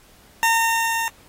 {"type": "tone with level ramp", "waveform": "20% pulse", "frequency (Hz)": 913, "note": "A#5", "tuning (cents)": -36, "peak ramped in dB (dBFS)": [-10, -17], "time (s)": [0.43, 1.08], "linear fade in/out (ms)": 0, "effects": ["pink hiss -52 dBFS RMS until 1.28 s", "AAC 48 kbps"]}